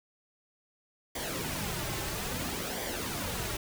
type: noise with flanger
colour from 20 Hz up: pink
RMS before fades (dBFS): -35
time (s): 1.15-3.57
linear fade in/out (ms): 5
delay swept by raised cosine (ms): 0.74 to 4.24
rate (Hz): 0.6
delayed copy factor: -0.6
effects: none